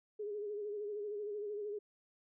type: tone with vibrato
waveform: sine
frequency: 415.3 Hz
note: G#4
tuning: in tune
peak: -38 dBFS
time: 0.19-1.79 s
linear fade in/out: 10 ms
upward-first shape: sine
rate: 13 Hz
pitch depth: 51 cents each way
effects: none